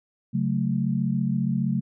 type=chord; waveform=sine; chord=F# minor; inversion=second; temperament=equal; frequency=138.59 / 185 / 220 Hz; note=C#3 / F#3 / A3; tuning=0 / 0 / 0 cents; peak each=-26 dBFS; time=0.33-1.81 s; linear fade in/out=20 ms; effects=none